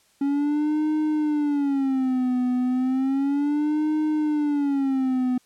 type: tone with vibrato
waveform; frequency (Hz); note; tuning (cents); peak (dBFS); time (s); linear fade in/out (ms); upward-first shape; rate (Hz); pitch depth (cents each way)
triangle; 277.2; C#4; 0; -18; 0.21-5.38; 5; sine; 0.33; 180
effects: white hiss -61 dBFS RMS until 5.45 s + low-pass 10000 Hz 12 dB/octave